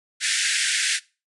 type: band-pass noise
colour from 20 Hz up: pink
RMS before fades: -23 dBFS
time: 0.2-1 s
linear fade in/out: 50 ms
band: 1500 to 10000 Hz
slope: 96 dB/octave
effects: noise-tail reverb RT60 0.3 s tail -21 dB re dry